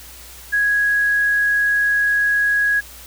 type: tone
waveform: sine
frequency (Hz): 1661.2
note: G#6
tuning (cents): 0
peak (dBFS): -14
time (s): 0.52-2.81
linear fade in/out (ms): 20
effects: added 60 Hz sine -43 dBFS peak until 3.06 s + white hiss -40 dBFS RMS until 3.06 s